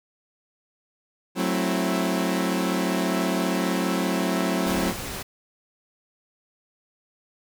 sawtooth chord, F# half-diminished seventh, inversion none, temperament equal with one note detuned, 185 / 220 / 264.5 / 329.6 Hz, F#3 / A3 / C4 / E4, 0 / 0 / +19 / 0 cents, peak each -22 / -26 / -24 / -25 dBFS, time 1.35-4.94 s, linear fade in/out 50 ms
pink noise, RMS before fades -33 dBFS, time 4.66-5.23 s, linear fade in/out 10 ms
effects none

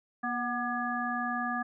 harmonic tone with a mistuned harmonic, 240.2 Hz, B3, 48 cents flat, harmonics 1 / 3 / 5 / 7, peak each -35 / -35 / -35 / -35 dBFS, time 0.23-1.63 s, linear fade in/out 10 ms, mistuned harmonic 3, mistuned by +46 cents, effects none

